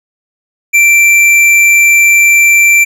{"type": "tone with hard clipping", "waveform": "sine", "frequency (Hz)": 2349, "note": "D7", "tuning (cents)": 0, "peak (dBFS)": -5, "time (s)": [0.73, 2.85], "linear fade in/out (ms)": 20, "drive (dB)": 10, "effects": []}